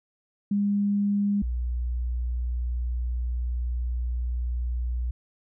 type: tone pair in turn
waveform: sine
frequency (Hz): 202.8 / 60.54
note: G#3 / B1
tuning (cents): -41 / -34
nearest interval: octave + major sixth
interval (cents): 2093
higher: first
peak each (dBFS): -21 / -25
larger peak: first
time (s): 0.51-1.42 / 1.42-5.11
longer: second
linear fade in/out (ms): 5
effects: none